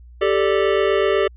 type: chord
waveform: square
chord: G suspended second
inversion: none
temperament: equal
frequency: 392 / 440 / 587.3 Hz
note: G4 / A4 / D5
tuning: 0 / 0 / 0 cents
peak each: -19 / -21 / -22 dBFS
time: 0.21-1.28 s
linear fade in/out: 10 ms
effects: added 60 Hz sine -40 dBFS peak until 1.36 s + resampled to 8000 Hz